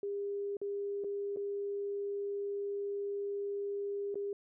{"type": "tone with dropouts", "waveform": "sine", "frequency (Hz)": 403, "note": "G4", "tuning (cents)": 48, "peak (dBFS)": -34, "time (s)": [0.03, 4.33], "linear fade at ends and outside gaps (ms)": 2, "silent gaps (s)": [[0.569, 0.615], [1.039, 1.044], [1.362, 1.37], [4.144, 4.155]], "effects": []}